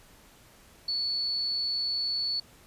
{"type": "tone", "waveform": "sine", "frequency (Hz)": 4435, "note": "C#8", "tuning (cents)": 0, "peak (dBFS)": -27, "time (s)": [0.88, 2.4], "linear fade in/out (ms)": 5, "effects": ["pink hiss -56 dBFS RMS until 2.66 s", "resampled to 32000 Hz"]}